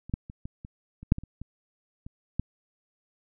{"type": "clicks", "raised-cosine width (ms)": 5, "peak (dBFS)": [-29, -14, -28, -24, -28, -30, -6, -21, -30, -25, -28, -14], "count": 12, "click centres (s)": [0.096, 0.139, 0.299, 0.455, 0.649, 1.03, 1.121, 1.184, 1.236, 1.416, 2.065, 2.396], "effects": []}